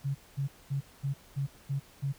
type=tone bursts; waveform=sine; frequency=138.59 Hz; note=C#3; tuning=in tune; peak=-28 dBFS; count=7; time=0.04-2.13 s; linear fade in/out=20 ms; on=110 ms; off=220 ms; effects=pink hiss -57 dBFS RMS until 2.18 s